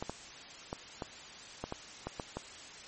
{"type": "clicks", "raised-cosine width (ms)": 1, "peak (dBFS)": -22, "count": 9, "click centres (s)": [0.025, 0.096, 0.729, 1.022, 1.64, 1.724, 2.07, 2.198, 2.37], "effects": ["white hiss -49 dBFS RMS until 2.87 s", "MP3 32 kbps"]}